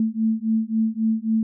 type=beating tone pair; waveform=sine; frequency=220 / 223.7 Hz; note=A3 / A3; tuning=0 / +29 cents; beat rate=3.7 Hz; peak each=-22 / -22 dBFS; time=0-1.43 s; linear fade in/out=2 ms; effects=none